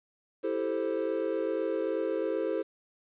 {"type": "chord", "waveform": "triangle", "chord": "A minor seventh", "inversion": "second", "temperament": "equal", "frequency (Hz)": [329.6, 392, 440, 523.3], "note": ["E4", "G4", "A4", "C5"], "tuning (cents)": [0, 0, 0, 0], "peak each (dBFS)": [-32, -33, -31, -31], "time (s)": [0.43, 2.63], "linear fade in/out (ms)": 20, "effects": ["resampled to 8000 Hz", "10-bit"]}